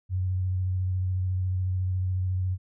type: tone with vibrato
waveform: sine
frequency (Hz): 92.5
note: F#2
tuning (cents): 0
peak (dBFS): -24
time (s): 0.09-2.58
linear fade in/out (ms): 50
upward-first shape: sine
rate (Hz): 14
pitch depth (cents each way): 20
effects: none